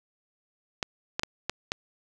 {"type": "clicks", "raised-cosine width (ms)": 0.2, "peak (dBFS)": -10, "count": 5, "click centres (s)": [0.828, 1.195, 1.234, 1.496, 1.719], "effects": []}